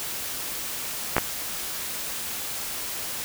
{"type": "clicks", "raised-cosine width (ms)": 0.5, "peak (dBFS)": -4, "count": 2, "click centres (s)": [1.166, 1.182], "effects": ["white hiss -32 dBFS RMS until 3.24 s"]}